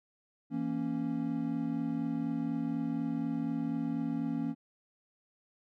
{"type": "chord", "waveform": "triangle", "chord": "A# diminished", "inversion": "second", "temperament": "equal", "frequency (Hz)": [164.81, 233.1, 277.2], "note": ["E3", "A#3", "C#4"], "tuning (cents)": [0, 0, 0], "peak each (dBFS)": [-36, -33, -32], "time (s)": [0.5, 4.55], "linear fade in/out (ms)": 50, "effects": []}